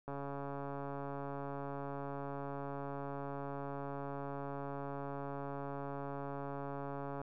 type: click train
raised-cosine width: 1 ms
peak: -29 dBFS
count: 1000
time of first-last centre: 0.08-7.216 s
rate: 140 Hz
effects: none